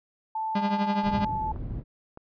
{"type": "tone with pitch glide", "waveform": "sine", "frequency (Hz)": [880, 869.9], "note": ["A5", "A5"], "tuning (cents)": [0, -20], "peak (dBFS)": -27, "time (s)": [0.35, 1.52], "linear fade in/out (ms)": 5, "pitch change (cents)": -20, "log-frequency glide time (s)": [0.59, 0.94]}
{"type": "tone with tremolo", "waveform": "45% pulse", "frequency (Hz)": 202.2, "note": "G#3", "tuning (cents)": -46, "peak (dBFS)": -22, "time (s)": [0.55, 1.25], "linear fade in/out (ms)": 5, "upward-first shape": "triangle", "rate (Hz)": 12, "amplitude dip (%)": 80}
{"type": "low-pass noise", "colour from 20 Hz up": "white", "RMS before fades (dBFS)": -34, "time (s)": [1.03, 1.84], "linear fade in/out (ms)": 50, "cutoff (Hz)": 130, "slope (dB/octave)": 12}
{"type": "clicks", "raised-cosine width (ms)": 1, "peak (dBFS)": -29, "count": 2, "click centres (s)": [1.561, 2.174]}
{"effects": ["resampled to 11025 Hz"]}